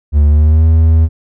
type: tone with pitch glide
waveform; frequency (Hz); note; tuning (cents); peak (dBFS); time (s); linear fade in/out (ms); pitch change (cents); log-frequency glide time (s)
triangle; 73.42 to 80.53; D2 to E2; 0 to -40; -3; 0.12-1.09; 50; +160; 0.28-0.65
effects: none